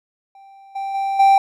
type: tone with level steps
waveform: triangle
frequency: 784 Hz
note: G5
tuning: in tune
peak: -40 / -21 / -17 / -7 dBFS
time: 0.35-1.38 s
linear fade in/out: 2 ms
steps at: 0.75 / 0.94 / 1.19 s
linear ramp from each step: 10 ms
effects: none